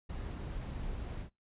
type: noise with ADSR envelope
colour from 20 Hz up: brown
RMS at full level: -38 dBFS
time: 0.09-1.3 s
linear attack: 14 ms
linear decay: 5 ms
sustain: -2 dB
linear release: 95 ms
effects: noise-tail reverb RT60 0.2 s tail -22 dB re dry + resampled to 8000 Hz